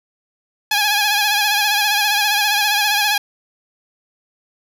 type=tone with vibrato; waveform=10% pulse; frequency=830.6 Hz; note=G#5; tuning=in tune; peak=-6 dBFS; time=0.71-3.18 s; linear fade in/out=5 ms; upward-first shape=sine; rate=15 Hz; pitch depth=52 cents each way; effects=none

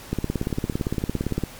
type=two click trains; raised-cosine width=3 ms; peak=-10 / -24 dBFS; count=24 / 14; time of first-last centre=0.13-1.437 / 0.43-1.386 s; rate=17.6 / 13.6 Hz; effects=pink hiss -42 dBFS RMS until 1.59 s + MP3 96 kbps

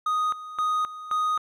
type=tone with tremolo; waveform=triangle; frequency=1244.5 Hz; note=D#6; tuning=in tune; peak=-20 dBFS; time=0.06-1.38 s; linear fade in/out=5 ms; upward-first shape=square; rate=1.9 Hz; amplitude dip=80%; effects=none

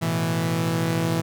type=chord; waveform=sawtooth; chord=A suspended second; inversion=none; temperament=equal; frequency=110 / 123.47 / 164.81 Hz; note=A2 / B2 / E3; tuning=0 / 0 / 0 cents; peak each=-25 / -25 / -19 dBFS; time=0.01-1.22 s; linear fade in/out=20 ms; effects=none

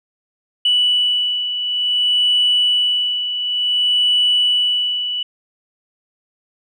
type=beating tone pair; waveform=sine; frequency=2959 / 2959.56 Hz; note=F#7 / F#7; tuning=-1 / 0 cents; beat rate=0.56 Hz; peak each=-14 / -21 dBFS; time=0.65-5.23 s; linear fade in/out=5 ms; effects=tanh soft clip ceiling -7 dBFS

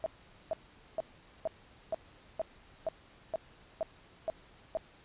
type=tone bursts; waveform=sine; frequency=646 Hz; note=E5; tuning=35 cents flat; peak=-29 dBFS; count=11; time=0.04-4.771 s; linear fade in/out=0 ms; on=21 ms; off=450 ms; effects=pink hiss -59 dBFS RMS until 5.04 s + resampled to 8000 Hz

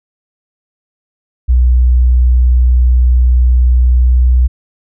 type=tone with pitch glide; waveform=sine; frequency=61.74 to 62.21 Hz; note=B1 to B1; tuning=0 to +13 cents; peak=-5 dBFS; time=1.48-4.48 s; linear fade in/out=20 ms; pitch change=+13 cents; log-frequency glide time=3.9-4.28 s; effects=none

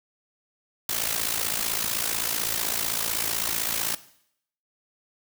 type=noise with amplitude modulation; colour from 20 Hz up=white; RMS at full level=-24 dBFS; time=0.89-3.95 s; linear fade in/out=2 ms; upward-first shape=sine; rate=55.8 Hz; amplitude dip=75%; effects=noise-tail reverb RT60 0.7 s tail -17 dB re dry

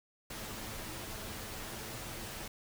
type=noise with comb filter; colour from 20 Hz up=pink; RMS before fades=-43 dBFS; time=0.3-2.48 s; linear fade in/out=5 ms; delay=9.2 ms; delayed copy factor=+0.5; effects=none

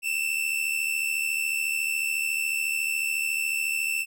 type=tone pair together; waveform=45% pulse; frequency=2626 / 2700 Hz; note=E7 / E7; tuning=-7 / +41 cents; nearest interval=unison; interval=48 cents; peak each=-28 dBFS; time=0.02-4.06 s; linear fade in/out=50 ms; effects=none

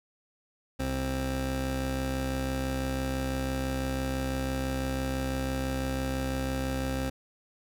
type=tone pair together; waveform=25% pulse; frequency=66 / 264 Hz; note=C2 / C4; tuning=+16 / +16 cents; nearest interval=2 octaves; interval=2400 cents; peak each=-28 dBFS; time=0.79-7.1 s; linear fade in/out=10 ms; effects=none

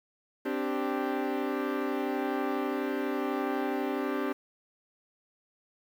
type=chord; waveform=sawtooth; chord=C suspended second; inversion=none; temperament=equal; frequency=261.6 / 293.7 / 392 Hz; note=C4 / D4 / G4; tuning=0 / 0 / 0 cents; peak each=-29 dBFS; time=0.45-4.33 s; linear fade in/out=10 ms; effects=low-pass 2000 Hz 12 dB/octave + 9-bit

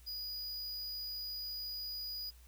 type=tone; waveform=square; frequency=4917 Hz; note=D#8; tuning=21 cents flat; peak=-40 dBFS; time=0.06-2.31 s; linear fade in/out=20 ms; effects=added 60 Hz sine -56 dBFS peak until 2.47 s + white hiss -65 dBFS RMS until 2.47 s

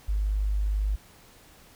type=tone; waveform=sine; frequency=51 Hz; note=G#1; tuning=31 cents flat; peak=-23 dBFS; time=0.08-0.96 s; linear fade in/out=10 ms; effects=pink hiss -54 dBFS RMS until 1.75 s

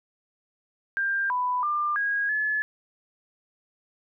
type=tone with pitch steps; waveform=sine; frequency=1592 / 994 / 1195 / 1642 / 1716 Hz; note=G6 / B5 / D6 / G#6 / A6; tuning=+26 / +11 / +30 / -20 / -44 cents; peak=-23 dBFS; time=0.97-2.62 s; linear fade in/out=0 ms; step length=330 ms; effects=none

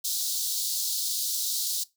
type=high-pass noise; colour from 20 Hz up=pink; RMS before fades=-29 dBFS; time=0.04-1.84 s; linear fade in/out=10 ms; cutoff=3800 Hz; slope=48 dB/octave; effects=noise-tail reverb RT60 0.2 s tail -20 dB re dry

